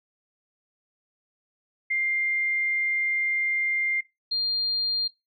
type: tone pair in turn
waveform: sine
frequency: 2100 / 4200 Hz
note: C7 / C8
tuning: +6 / +6 cents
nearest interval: octave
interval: 1200 cents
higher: second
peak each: -23 dBFS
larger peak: neither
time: 1.9-4.01 / 4.31-5.08 s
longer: first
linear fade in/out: 10 ms
effects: noise-tail reverb RT60 0.2 s tail -19 dB re dry